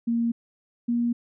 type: tone pair in turn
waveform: sine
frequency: 233.1 / 237.4 Hz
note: A#3 / A#3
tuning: 0 / +32 cents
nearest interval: unison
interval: 32 cents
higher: second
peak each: -21 dBFS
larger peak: neither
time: 0.07-0.32 / 0.88-1.13 s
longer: neither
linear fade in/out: 10 ms
effects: none